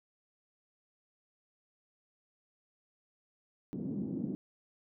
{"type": "band-pass noise", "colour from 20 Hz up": "white", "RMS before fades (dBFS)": -37, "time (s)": [3.73, 4.35], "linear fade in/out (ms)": 0, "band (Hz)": [150, 270], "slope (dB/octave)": 24, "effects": []}